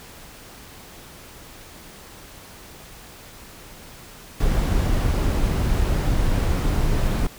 brown noise, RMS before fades -20 dBFS, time 4.4-7.27 s, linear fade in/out 5 ms, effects pink hiss -43 dBFS RMS until 7.38 s

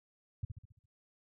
sine tone with echo, 100.7 Hz, G2, 47 cents sharp, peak -31 dBFS, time 0.43-0.45 s, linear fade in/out 5 ms, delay 68 ms, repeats 6, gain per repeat -6 dB, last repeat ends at 0.858 s, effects none

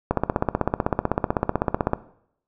click train, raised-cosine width 1 ms, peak -5 dBFS, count 30, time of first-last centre 0.11-1.934 s, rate 15.9 Hz, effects noise-tail reverb RT60 0.7 s tail -17 dB re dry

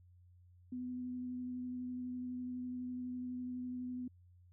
sine tone with vibrato, 250 Hz, B3, 21 cents sharp, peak -39 dBFS, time 0.72-4.08 s, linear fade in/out 5 ms, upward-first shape sine, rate 12 Hz, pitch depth 10 cents each way, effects added 89 Hz sine -60 dBFS peak until 4.52 s

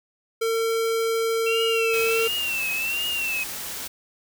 square tone, 453.3 Hz, A#4, 48 cents flat, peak -22 dBFS, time 0.41-2.28 s, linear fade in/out 10 ms
sine tone with vibrato, 2700 Hz, E7, 41 cents sharp, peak -24 dBFS, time 1.46-3.44 s, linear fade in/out 10 ms, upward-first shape triangle, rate 1.4 Hz, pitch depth 110 cents each way
white noise, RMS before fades -33 dBFS, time 1.93-3.88 s, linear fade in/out 10 ms
effects none

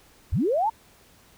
sine linear sweep, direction up, 45.95 to 935 Hz, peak -20 dBFS, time 0.32-0.7 s, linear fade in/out 10 ms, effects pink hiss -56 dBFS RMS until 1.37 s

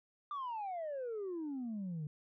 sine exponential sweep, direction down, 1200 to 145.2 Hz, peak -36 dBFS, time 0.31-2.07 s, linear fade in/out 2 ms, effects tanh soft clip ceiling -36 dBFS

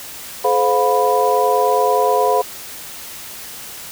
sine tone cluster, 428.5 / 518 / 711 / 989 Hz, A4 / C5 / F5 / B5, -46 / -17 / +31 / +2 cents, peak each -18 dBFS, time 0.44-2.42 s, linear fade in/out 10 ms, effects white hiss -33 dBFS RMS until 3.91 s

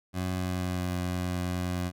20% pulse tone with pitch glide, 91.8 to 89.76 Hz, F#2 to F2, -13 to +48 cents, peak -24 dBFS, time 0.13-1.92 s, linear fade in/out 50 ms, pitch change -39 cents, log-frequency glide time 0.36-0.98 s, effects none

